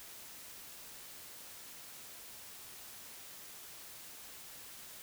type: silence
effects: white hiss -51 dBFS RMS until 5.02 s